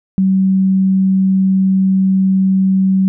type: tone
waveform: sine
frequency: 190.6 Hz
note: G3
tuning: 48 cents flat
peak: -9 dBFS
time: 0.18-3.08 s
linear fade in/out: 0 ms
effects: none